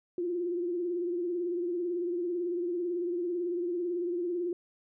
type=tone with vibrato; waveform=sine; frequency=350 Hz; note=F4; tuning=4 cents sharp; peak=-29 dBFS; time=0.18-4.53 s; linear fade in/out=2 ms; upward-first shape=triangle; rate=18 Hz; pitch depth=74 cents each way; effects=none